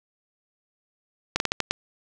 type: slowing click train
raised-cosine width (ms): 0.2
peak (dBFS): -5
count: 6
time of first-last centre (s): 1.36-1.71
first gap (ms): 41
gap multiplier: 1.27
effects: none